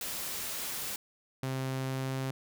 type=noise; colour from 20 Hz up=white; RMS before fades=-37 dBFS; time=0.01-0.96 s; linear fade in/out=2 ms
type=tone with pitch glide; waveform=sawtooth; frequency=132 to 132.76 Hz; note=C3 to C3; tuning=+16 to +26 cents; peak=-28 dBFS; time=1.43-2.31 s; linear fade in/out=2 ms; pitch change=+10 cents; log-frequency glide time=1.76-2.17 s
effects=none